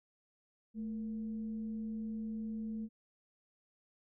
sine tone with frequency modulation, 219.3 Hz, A3, 6 cents flat, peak -37 dBFS, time 0.74-2.89 s, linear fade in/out 50 ms, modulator 248 Hz, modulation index 0.2, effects none

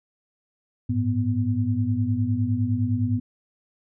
sine tone cluster, 101 / 110.8 / 247.3 Hz, G#2 / A2 / B3, -48 / +13 / +3 cents, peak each -25 dBFS, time 0.89-3.2 s, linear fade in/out 10 ms, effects none

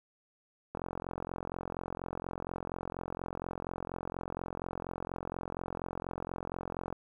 click train, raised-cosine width 1 ms, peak -23 dBFS, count 274, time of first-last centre 0.75-6.926 s, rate 44.2 Hz, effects 10-bit

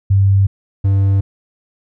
sine / triangle tone pair in turn, 98 / 98 Hz, G2 / G2, 0 / 0 cents, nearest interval unison, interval 0 cents, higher neither, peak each -8 dBFS, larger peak neither, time 0.1-0.47 / 0.84-1.21 s, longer neither, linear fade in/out 10 ms, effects none

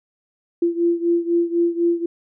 sine beating tone pair, 340.5 / 344.5 Hz, F4 / F4, -44 / -24 cents, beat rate 4 Hz, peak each -18 / -21 dBFS, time 0.62-2.06 s, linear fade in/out 5 ms, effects none

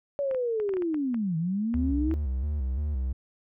sine linear two-way sweep, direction down then up, 574 to 156.8 to 327 Hz, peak -25 dBFS, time 0.19-2.14 s, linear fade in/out 0 ms, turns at 1.37 s
clicks, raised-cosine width 0.5 ms, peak -27 dBFS, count 11, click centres 0.312 / 0.347 / 0.6 / 0.692 / 0.738 / 0.769 / 0.822 / 0.944 / 1.144 / 1.741 / 2.113 s
triangle tone with vibrato, 69.3 Hz, C#2, in tune, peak -24 dBFS, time 1.74-3.13 s, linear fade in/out 10 ms, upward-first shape square, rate 2.9 Hz, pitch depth 120 cents each way
effects none

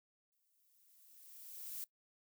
violet noise with exponential growth, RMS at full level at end -43 dBFS, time 0.32-1.84 s, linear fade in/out 0 ms, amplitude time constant 330 ms, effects noise-tail reverb RT60 0.1 s tail -20 dB re dry

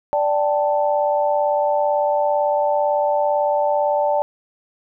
sine chord, D suspended fourth, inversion none, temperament just, 587.3 / 783.1 / 881 Hz, D5 / G5 / A5, 0 / -2 / +2 cents, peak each -18 / -23 / -21 dBFS, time 0.13-4.22 s, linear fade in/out 0 ms, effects none

